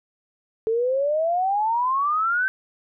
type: exponential sweep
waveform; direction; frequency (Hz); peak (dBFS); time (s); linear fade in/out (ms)
sine; up; 437.5 to 1562; -19; 0.67-2.48; 0
effects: none